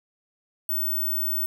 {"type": "tone", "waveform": "sine", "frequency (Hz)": 15820, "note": "B9", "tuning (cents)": 2, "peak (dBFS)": -23, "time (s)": [0.69, 1.46], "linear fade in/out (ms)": 2, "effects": []}